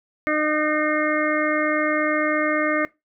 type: harmonic tone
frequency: 304.8 Hz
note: D#4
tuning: 36 cents flat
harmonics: 1 / 2 / 4 / 5 / 6 / 7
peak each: -24 / -24 / -27 / -31 / -27 / -26 dBFS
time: 0.27-2.85 s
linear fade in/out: 0 ms
effects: noise-tail reverb RT60 0.2 s tail -20 dB re dry